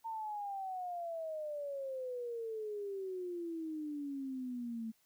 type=exponential sweep; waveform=sine; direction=down; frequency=913 to 221.1 Hz; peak=-38 dBFS; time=0.04-4.92 s; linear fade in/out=20 ms; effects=white hiss -73 dBFS RMS until 5.05 s